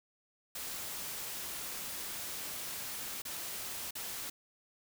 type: noise with dropouts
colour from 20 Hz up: white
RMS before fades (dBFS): -41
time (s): 0.55-4.3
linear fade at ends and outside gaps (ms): 5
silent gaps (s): 3.22-3.251 / 3.909-3.952
effects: none